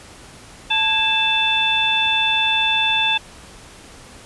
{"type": "harmonic tone with a mistuned harmonic", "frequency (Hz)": 880, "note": "A5", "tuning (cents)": 0, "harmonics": [1, 2, 3, 4], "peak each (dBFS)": [-23, -27, -19, -19], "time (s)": [0.7, 3.18], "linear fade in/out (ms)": 10, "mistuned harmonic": 2, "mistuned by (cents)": -120, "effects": ["pink hiss -42 dBFS RMS until 4.25 s", "resampled to 24000 Hz"]}